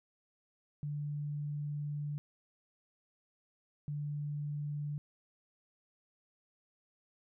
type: tone bursts at uneven times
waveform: sine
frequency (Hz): 146.83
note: D3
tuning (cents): 0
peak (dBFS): -35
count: 2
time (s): 0.83-2.18 / 3.88-4.98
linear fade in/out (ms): 0
effects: none